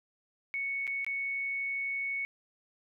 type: tone with dropouts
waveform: sine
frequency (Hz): 2217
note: C#7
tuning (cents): 0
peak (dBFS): -31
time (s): 0.54-2.25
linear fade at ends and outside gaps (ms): 0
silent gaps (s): 0.869-0.876 / 1.046-1.065
effects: none